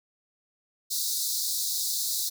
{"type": "high-pass noise", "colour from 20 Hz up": "pink", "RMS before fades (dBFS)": -29, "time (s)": [0.9, 2.3], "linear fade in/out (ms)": 20, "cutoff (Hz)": 3800, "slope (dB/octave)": 96, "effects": []}